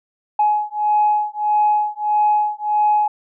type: beating tone pair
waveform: sine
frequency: 841 / 842.6 Hz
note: G#5 / G#5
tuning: +22 / +25 cents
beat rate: 1.6 Hz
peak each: -17 dBFS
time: 0.39-3.08 s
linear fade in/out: 5 ms
effects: tanh soft clip ceiling -7 dBFS